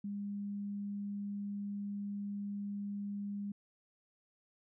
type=tone; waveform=sine; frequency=202.5 Hz; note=G#3; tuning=43 cents flat; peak=-37 dBFS; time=0.04-3.52 s; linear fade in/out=5 ms; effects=none